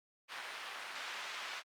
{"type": "band-pass noise", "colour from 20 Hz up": "pink", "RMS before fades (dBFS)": -44, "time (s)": [0.28, 1.63], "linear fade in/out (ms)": 50, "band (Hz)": [1200, 3600], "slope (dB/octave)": 12, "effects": ["Opus 32 kbps"]}